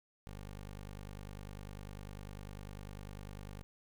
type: tone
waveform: 15% pulse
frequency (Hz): 50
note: G1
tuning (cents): +35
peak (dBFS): -39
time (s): 0.27-3.63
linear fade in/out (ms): 0
effects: 13-bit